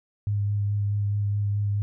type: tone with vibrato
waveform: sine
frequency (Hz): 102.3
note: G#2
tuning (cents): -26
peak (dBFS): -22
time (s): 0.27-1.82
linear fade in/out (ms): 0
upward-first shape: sine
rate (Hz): 4.7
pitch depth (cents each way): 15
effects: none